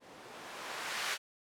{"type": "noise with low-pass filter sweep", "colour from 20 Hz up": "violet", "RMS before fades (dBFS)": -41, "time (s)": [0, 1.18], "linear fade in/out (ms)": 50, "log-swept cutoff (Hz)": [340, 1900], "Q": 0.73, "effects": []}